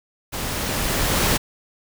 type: noise with level ramp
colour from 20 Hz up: pink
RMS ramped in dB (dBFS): -28 to -18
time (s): 0.32-1.38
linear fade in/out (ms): 20
effects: none